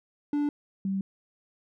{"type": "tone pair in turn", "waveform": ["triangle", "sine"], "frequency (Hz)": [291.8, 193.8], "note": ["D4", "G3"], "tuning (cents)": [-11, -20], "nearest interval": "perfect fifth", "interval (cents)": 709, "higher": "first", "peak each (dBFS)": [-22, -26], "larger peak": "first", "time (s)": [[0.33, 0.49], [0.85, 1.01]], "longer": "neither", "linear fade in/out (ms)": 2, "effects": []}